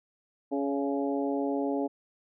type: harmonic tone with a mistuned harmonic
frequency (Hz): 140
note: C#3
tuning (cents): +18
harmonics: 2 / 3 / 4 / 5 / 6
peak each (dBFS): -29 / -33 / -35 / -37 / -39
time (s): 0.51-1.88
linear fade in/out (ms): 20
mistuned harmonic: 5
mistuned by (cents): -31
effects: none